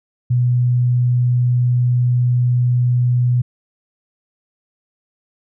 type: tone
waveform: sine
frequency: 123.2 Hz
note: B2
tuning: 4 cents flat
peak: -12 dBFS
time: 0.3-3.42 s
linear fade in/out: 10 ms
effects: none